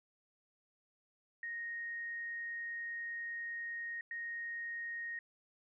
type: tone bursts at uneven times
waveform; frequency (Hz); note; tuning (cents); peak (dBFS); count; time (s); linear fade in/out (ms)
sine; 1865; A#6; 0; -39; 2; 1.43-4.01 / 4.11-5.19; 2
effects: none